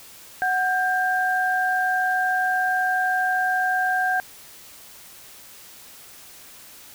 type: tone pair together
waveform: sine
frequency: 740 / 1588.1 Hz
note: F#5 / G6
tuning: 0 / +22 cents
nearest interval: octave + minor second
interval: 1322 cents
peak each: -22 dBFS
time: 0.42-4.2 s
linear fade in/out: 0 ms
effects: white hiss -45 dBFS RMS until 6.94 s